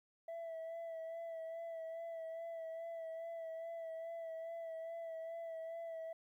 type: tone with vibrato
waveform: sine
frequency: 659.3 Hz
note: E5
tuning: in tune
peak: -40 dBFS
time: 0.28-6.13 s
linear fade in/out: 5 ms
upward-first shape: sine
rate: 2.4 Hz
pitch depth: 29 cents each way
effects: tanh soft clip ceiling -42 dBFS + 13-bit